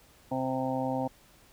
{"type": "harmonic tone", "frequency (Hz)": 130.81, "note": "C3", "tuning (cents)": 0, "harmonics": [1, 2, 4, 5, 6, 7], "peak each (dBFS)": [-38, -32, -34, -38, -35, -38], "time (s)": [0.31, 1.08], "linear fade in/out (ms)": 10, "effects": ["pink hiss -59 dBFS RMS until 1.52 s"]}